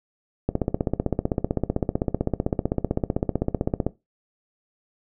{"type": "click train", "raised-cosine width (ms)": 2, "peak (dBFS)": -8, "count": 54, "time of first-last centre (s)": [0.49, 3.866], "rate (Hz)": 15.7, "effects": ["noise-tail reverb RT60 0.2 s tail -17 dB re dry"]}